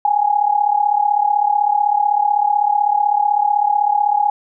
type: tone with amplitude modulation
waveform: sine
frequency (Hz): 827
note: G#5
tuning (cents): -8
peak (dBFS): -9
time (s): 0.05-4.3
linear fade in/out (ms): 2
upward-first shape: sine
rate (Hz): 35.9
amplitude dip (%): 80
effects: none